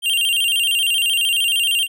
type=tone with vibrato; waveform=square; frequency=2969 Hz; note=F#7; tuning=5 cents sharp; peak=-16 dBFS; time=0.02-1.88 s; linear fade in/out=50 ms; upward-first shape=square; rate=13 Hz; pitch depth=110 cents each way; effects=none